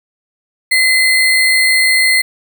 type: tone with sample-and-hold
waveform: sine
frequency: 2046 Hz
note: C7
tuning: 39 cents flat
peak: -8 dBFS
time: 0.71-2.22 s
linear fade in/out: 10 ms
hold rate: 6300 Hz
effects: none